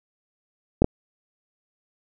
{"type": "clicks", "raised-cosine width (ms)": 2, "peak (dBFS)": -3, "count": 2, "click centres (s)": [0.82, 0.844], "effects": []}